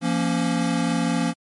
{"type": "chord", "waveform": "square", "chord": "Bb minor", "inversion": "second", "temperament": "equal with one note detuned", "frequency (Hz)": [171.61, 233.1, 277.2], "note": ["F3", "Bb3", "Db4"], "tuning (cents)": [-30, 0, 0], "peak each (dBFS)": [-25, -25, -26], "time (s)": [0.01, 1.34], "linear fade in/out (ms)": 50, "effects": ["MP3 48 kbps"]}